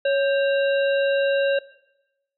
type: harmonic tone with a mistuned harmonic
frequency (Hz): 554.4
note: C#5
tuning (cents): 0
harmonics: 1 / 3 / 5 / 7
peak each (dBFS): -18 / -28 / -32 / -35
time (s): 0.05-1.59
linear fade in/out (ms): 5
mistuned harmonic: 3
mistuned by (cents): -89
effects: noise-tail reverb RT60 0.9 s tail -19 dB re dry